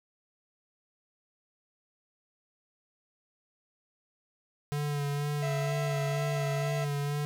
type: tone with vibrato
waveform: square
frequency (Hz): 144.9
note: D3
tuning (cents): -23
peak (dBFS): -30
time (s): 4.72-7.25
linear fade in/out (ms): 0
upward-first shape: sine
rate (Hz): 2.1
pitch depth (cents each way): 25
type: harmonic tone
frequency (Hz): 663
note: E5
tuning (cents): +10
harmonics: 1 / 2 / 3 / 4 / 5 / 6 / 7 / 9 / 10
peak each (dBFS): -34 / -47 / -44 / -48 / -53 / -57 / -55 / -61 / -53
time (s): 5.42-6.85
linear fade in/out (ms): 10
effects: none